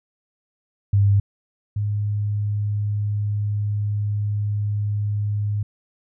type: tone pair in turn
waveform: sine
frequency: 100.4 / 103.7 Hz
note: G2 / G#2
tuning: +42 / -2 cents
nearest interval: minor second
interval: 56 cents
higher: second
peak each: -13 / -20 dBFS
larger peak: first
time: 0.93-1.2 / 1.76-5.63 s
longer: second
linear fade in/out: 5 ms
effects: none